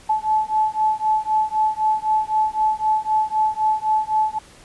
sine beating tone pair, 863 / 866.9 Hz, A5 / A5, -34 / -26 cents, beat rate 3.9 Hz, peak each -20 dBFS, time 0.09-4.39 s, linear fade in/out 10 ms, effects pink hiss -47 dBFS RMS until 4.64 s + resampled to 24000 Hz

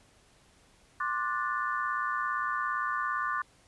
sine chord, D dominant seventh, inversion third, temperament just, 1057.2 / 1174.7 / 1468.3 / 1762 Hz, C6 / D6 / F#6 / A6, +18 / 0 / -14 / +2 cents, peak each -35 / -32 / -35 / -36 dBFS, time 1-3.42 s, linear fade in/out 5 ms, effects pink hiss -62 dBFS RMS until 3.67 s + resampled to 24000 Hz

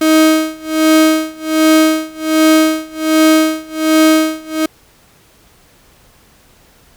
35% pulse tone with tremolo, 315 Hz, D#4, 21 cents sharp, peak -4 dBFS, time 0.01-4.66 s, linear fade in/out 5 ms, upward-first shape sine, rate 1.3 Hz, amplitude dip 95%, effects pink hiss -48 dBFS RMS until 6.96 s

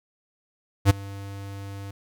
square tone with ADSR envelope, 99.1 Hz, G2, 19 cents sharp, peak -11 dBFS, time 0.85-1.91 s, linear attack 51 ms, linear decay 13 ms, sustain -24 dB, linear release 4 ms, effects none

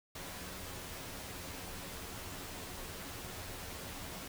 pink noise with comb filter, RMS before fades -45 dBFS, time 0.15-4.28 s, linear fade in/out 5 ms, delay 11 ms, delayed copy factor +0.55, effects none

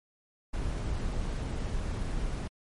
brown noise, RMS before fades -32 dBFS, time 0.53-2.48 s, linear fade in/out 10 ms, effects MP3 48 kbps

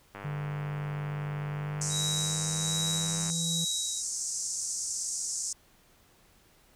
click train, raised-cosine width 0.5 ms, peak -26 dBFS, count 316, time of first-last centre 0.15-3.3 s, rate 100 Hz
triangle tone with pitch glide, 146.83 to 166.73 Hz, D3 to E3, 0 to +20 cents, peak -30 dBFS, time 0.24-3.65 s, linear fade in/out 10 ms, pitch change +220 cents, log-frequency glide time 1.53-3.35 s
white band-pass noise, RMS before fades -34 dBFS, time 1.81-5.53 s, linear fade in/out 5 ms, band 5600 to 8400 Hz, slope 48 dB/octave
triangle tone with tremolo, 3847 Hz, B7, 46 cents flat, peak -29 dBFS, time 1.89-4.03 s, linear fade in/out 50 ms, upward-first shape sine, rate 1.3 Hz, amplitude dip 65%
effects pink hiss -62 dBFS RMS until 6.75 s

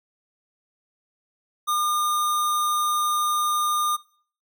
sine tone with sample-and-hold, 1206 Hz, D6, 46 cents sharp, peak -20 dBFS, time 1.67-3.97 s, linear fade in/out 20 ms, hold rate 4900 Hz, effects noise-tail reverb RT60 0.5 s tail -21 dB re dry

